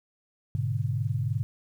sine chord, G# diminished, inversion none, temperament equal, 103.83 / 123.47 / 146.83 Hz, G#2 / B2 / D3, 0 / 0 / 0 cents, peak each -29 / -29 / -32 dBFS, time 0.55-1.43 s, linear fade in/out 0 ms, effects 10-bit

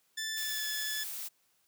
15% pulse tone with pitch glide, 1760 to 1724.8 Hz, A6 to A6, 0 to -35 cents, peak -28 dBFS, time 0.17-1.04 s, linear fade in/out 10 ms, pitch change -35 cents, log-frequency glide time 0.35-0.65 s
blue noise, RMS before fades -40 dBFS, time 0.36-1.29 s, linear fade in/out 20 ms
effects white hiss -72 dBFS RMS until 1.67 s + high-pass 80 Hz 12 dB/octave

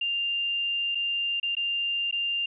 sine tone with dropouts, 2794 Hz, F7, in tune, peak -25 dBFS, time 0.01-2.46 s, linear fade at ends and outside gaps 5 ms, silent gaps 0.949-0.953 / 1.4-1.429 / 1.552-1.567 / 2.112-2.125 s, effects none

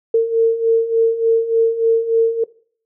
sine beating tone pair, 452.6 / 456 Hz, A4 / A#4, +49 / -38 cents, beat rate 3.4 Hz, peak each -18 / -13 dBFS, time 0.14-2.44 s, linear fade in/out 5 ms, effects noise-tail reverb RT60 0.5 s tail -21 dB re dry

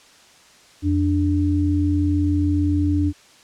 sine tone pair together, 86.99 / 293.7 Hz, F2 / D4, -6 / 0 cents, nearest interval octave + major sixth, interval 2106 cents, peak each -19 dBFS, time 0.82-3.13 s, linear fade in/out 50 ms, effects white hiss -50 dBFS RMS until 3.43 s + low-pass 7000 Hz 12 dB/octave

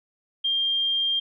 sine tone, 3197 Hz, G7, 33 cents sharp, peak -21 dBFS, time 0.44-1.2 s, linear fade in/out 10 ms, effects none

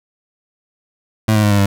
25% pulse tone with pitch steps, 109.2 / 106.58 / 104.03 / 101.53 / 99.1 Hz, A2 / G#2 / G#2 / G#2 / G2, -13 / +45 / +3 / -39 / +19 cents, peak -7 dBFS, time 1.28-1.66 s, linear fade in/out 5 ms, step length 76 ms, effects none

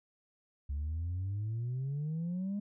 sine exponential sweep, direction up, 69.2 to 207.7 Hz, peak -31 dBFS, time 0.69-2.6 s, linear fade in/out 10 ms, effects tanh soft clip ceiling -31 dBFS

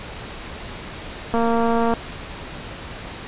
click train, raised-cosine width 1 ms, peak -8 dBFS, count 139, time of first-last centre 1.34-1.937 s, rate 231 Hz, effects pink hiss -34 dBFS RMS until 3.27 s + resampled to 8000 Hz

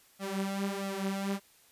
sawtooth tone with flanger, 196 Hz, G3, in tune, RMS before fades -34 dBFS, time 0.19-1.4 s, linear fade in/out 50 ms, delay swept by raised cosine 1.5 to 6.6 ms, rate 1.5 Hz, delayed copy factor +0.75, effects white hiss -62 dBFS RMS until 1.71 s + resampled to 32000 Hz

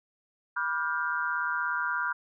sine chord, G dominant seventh, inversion first, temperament just, 980 / 1176 / 1411.2 / 1568 Hz, B5 / D6 / F6 / G6, -14 / +2 / +18 / 0 cents, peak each -34 / -36 / -30 / -33 dBFS, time 0.56-2.13 s, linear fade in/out 10 ms, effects none

